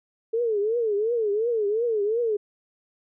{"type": "tone with vibrato", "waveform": "sine", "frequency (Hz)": 440, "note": "A4", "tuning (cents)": 0, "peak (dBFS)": -21, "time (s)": [0.33, 2.37], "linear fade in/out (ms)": 10, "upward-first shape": "triangle", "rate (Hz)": 2.8, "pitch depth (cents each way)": 180, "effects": []}